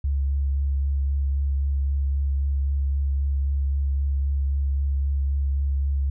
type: tone with vibrato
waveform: sine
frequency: 69.3 Hz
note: C#2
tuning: in tune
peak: -20 dBFS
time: 0.04-6.1 s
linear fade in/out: 5 ms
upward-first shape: triangle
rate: 3.8 Hz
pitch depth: 19 cents each way
effects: none